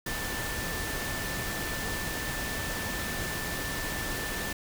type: tone in noise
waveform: sine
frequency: 1770 Hz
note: A6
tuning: 10 cents sharp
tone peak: -37 dBFS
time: 0.06-4.53 s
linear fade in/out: 5 ms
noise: pink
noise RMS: -34 dBFS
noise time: 0.06-4.53 s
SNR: -6 dB
effects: none